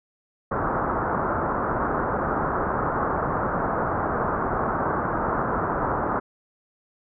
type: low-pass noise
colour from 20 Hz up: white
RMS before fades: -25 dBFS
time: 0.51-6.2 s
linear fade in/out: 10 ms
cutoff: 1400 Hz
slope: 48 dB/octave
effects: none